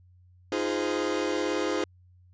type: chord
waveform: 40% pulse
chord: F minor seventh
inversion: third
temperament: equal with one note detuned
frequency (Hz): 311.1 / 349.2 / 415.3 / 514.9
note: Eb4 / F4 / Ab4 / C5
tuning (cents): 0 / 0 / 0 / -28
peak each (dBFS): -31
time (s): 0.52-1.84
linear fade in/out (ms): 2
effects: added 90 Hz sine -54 dBFS peak until 2.33 s + resampled to 16000 Hz